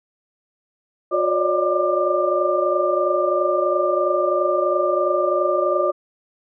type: tone cluster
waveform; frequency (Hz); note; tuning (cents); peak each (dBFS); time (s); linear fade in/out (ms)
sine; 360.3 / 556 / 585 / 608 / 1192; F#4 / C#5 / D5 / D#5 / D6; -46 / +5 / -7 / -40 / +25; -23; 1.11-5.92; 20
effects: none